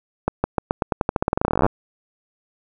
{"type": "accelerating click train", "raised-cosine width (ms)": 1, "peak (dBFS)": -4, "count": 27, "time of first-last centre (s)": [0.28, 1.664], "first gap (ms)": 160, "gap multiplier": 0.89, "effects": []}